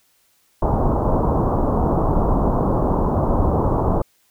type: low-pass noise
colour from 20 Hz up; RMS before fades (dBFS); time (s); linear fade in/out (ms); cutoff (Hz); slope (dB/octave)
pink; -18; 0.62-4.02; 5; 1100; 48
effects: white hiss -61 dBFS RMS until 4.3 s